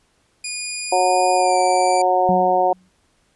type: tone with pitch glide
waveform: 10% pulse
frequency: 2446 to 2334 Hz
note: D#7 to D7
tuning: -30 to -11 cents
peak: -16 dBFS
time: 0.44-2.02 s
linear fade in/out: 5 ms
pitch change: -81 cents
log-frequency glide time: 1.35-1.59 s
type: harmonic tone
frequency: 183 Hz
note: F#3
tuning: 19 cents flat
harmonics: 2 / 3 / 4 / 5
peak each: -23 / -20 / -16 / -22 dBFS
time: 0.92-2.73 s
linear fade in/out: 5 ms
type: tone with exponential decay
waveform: sine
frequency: 184.3 Hz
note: F#3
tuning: 7 cents flat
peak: -17 dBFS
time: 2.29-2.89 s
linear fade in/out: 0 ms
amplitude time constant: 130 ms
effects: pink hiss -62 dBFS RMS until 3.35 s + resampled to 24000 Hz